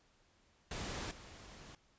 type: noise with level steps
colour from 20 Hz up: pink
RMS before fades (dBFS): -42 / -54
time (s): 0.71-1.75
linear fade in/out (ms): 2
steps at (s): 1.11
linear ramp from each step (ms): 2
effects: pink hiss -71 dBFS RMS until 1.98 s + resampled to 16000 Hz